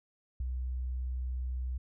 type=tone with ADSR envelope; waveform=sine; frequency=63 Hz; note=B1; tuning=35 cents sharp; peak=-30 dBFS; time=0.4-1.78 s; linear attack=4 ms; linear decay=24 ms; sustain=-2 dB; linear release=8 ms; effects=none